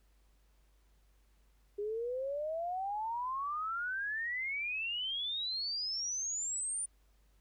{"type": "exponential sweep", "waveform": "sine", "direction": "up", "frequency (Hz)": [403.6, 9397], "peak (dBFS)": -34, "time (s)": [1.78, 6.86], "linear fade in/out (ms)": 10, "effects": ["added 50 Hz sine -65 dBFS peak until 7.4 s", "pink hiss -75 dBFS RMS until 7.4 s"]}